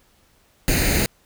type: noise with comb filter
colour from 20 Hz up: pink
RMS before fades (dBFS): -19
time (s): 0.68-1.06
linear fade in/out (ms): 0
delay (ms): 0.45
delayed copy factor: +0.7
effects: pink hiss -59 dBFS RMS until 1.25 s